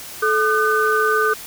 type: tone cluster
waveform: sine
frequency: 434.4 / 1213 / 1511 Hz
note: A4 / D#6 / F#6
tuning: -22 / -44 / +36 cents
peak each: -19 dBFS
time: 0.22-1.34 s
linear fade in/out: 10 ms
effects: white hiss -35 dBFS RMS until 1.46 s